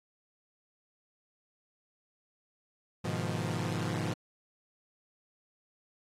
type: chord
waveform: sawtooth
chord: F half-diminished seventh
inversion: first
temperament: equal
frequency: 103.83 / 123.47 / 155.56 / 174.61 Hz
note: Ab2 / Cb3 / Eb3 / F3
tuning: 0 / 0 / 0 / 0 cents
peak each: -33 dBFS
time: 3.04-4.14 s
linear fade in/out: 10 ms
effects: low-pass 10000 Hz 12 dB/octave + AAC 48 kbps